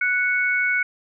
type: tone pair together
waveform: sine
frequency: 1480 / 2217 Hz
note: F#6 / C#7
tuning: 0 / 0 cents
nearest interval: perfect fifth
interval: 700 cents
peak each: -21 dBFS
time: 0.01-0.83 s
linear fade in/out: 5 ms
effects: none